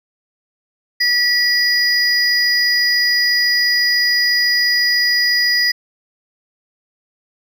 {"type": "tone pair together", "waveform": "triangle", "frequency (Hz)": [1942, 4923], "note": ["B6", "D#8"], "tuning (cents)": [-30, -19], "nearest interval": "octave + major third", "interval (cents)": 1611, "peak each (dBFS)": -14, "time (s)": [1, 5.72], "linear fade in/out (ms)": 10, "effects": []}